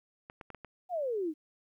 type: clicks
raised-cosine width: 0.5 ms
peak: -30 dBFS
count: 5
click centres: 0.299 / 0.412 / 0.503 / 0.547 / 0.647 s
type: exponential sweep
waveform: sine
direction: down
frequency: 757 to 293.7 Hz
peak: -30 dBFS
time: 0.89-1.34 s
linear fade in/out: 50 ms
effects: 12-bit